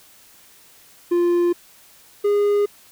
triangle tone pair in turn, 348.4 / 410 Hz, F4 / G#4, -4 / -22 cents, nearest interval minor third, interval 282 cents, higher second, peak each -13 dBFS, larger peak neither, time 1.11-1.53 / 2.24-2.66 s, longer neither, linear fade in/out 10 ms, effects white hiss -50 dBFS RMS until 2.91 s

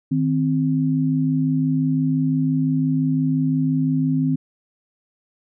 sine tone pair together, 155.78 / 261.6 Hz, D#3 / C4, +2 / 0 cents, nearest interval major sixth, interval 898 cents, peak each -20 / -19 dBFS, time 0.11-4.36 s, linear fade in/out 10 ms, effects none

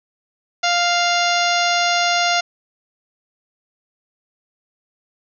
harmonic tone with a mistuned harmonic, 698.5 Hz, F5, in tune, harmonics 1 / 2 / 3 / 4 / 5 / 6 / 7 / 8 / 9, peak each -19 / -22 / -24 / -25 / -26 / -27 / -27 / -28 / -29 dBFS, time 0.63-2.41 s, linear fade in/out 10 ms, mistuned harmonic 9, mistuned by +59 cents, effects none

